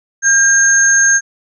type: tone pair together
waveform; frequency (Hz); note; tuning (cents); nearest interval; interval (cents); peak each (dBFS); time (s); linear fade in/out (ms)
sine; 1605 / 6420; G6 / G8; +40 / +40; 2 octaves; 2400; -10; 0.22-1.21; 50
effects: none